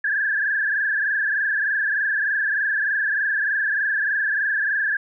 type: tone with frequency modulation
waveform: sine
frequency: 1661.2 Hz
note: G#6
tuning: in tune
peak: -19 dBFS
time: 0.04-4.97 s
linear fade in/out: 5 ms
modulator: 23.3 Hz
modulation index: 3.6
effects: none